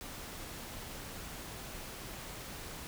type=noise; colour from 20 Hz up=pink; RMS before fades=-45 dBFS; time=0.01-2.87 s; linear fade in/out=0 ms; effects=none